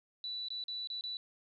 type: tone with dropouts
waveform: sine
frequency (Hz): 3960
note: B7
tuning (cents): +4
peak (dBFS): -37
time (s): 0.24-1.17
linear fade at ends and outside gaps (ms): 1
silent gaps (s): 0.485-0.504 / 0.639-0.682 / 0.873-0.901 / 1.01-1.038
effects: none